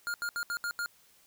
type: tone bursts at uneven times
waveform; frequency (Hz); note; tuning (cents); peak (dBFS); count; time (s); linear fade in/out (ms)
square; 1415; F6; +22; -32; 6; 0.07-0.14 / 0.22-0.29 / 0.36-0.43 / 0.5-0.57 / 0.64-0.71 / 0.79-0.86; 0
effects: white hiss -63 dBFS RMS until 1.26 s